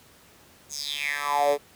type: tone with high-pass filter sweep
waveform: 10% pulse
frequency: 144.6 Hz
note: D3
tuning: 27 cents flat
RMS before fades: -26 dBFS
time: 0.69-1.58 s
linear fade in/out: 50 ms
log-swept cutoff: 7100 to 430 Hz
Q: 6.1
effects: pink hiss -54 dBFS RMS until 1.75 s + high-pass 80 Hz 12 dB/octave